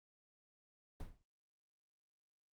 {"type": "noise with exponential decay", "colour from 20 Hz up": "brown", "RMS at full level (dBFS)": -39, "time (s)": [1, 1.23], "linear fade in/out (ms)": 2, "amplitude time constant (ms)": 48, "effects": ["noise-tail reverb RT60 0.1 s tail -20 dB re dry", "Opus 32 kbps"]}